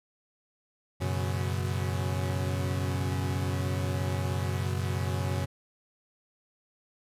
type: chord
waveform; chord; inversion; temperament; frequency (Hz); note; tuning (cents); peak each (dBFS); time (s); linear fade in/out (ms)
40% pulse; F# suspended fourth; none; equal with one note detuned; 92.5 / 121.7 / 138.59; F#2 / B2 / C#3; 0 / -25 / 0; -29 / -34 / -33; 1-5.46; 20
effects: resampled to 32000 Hz